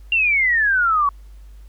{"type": "exponential sweep", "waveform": "sine", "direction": "down", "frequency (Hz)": [2800, 1111], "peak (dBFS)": -14, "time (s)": [0.12, 1.09], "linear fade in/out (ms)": 2, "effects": ["added 50 Hz sine -38 dBFS peak until 1.68 s", "pink hiss -59 dBFS RMS until 1.68 s"]}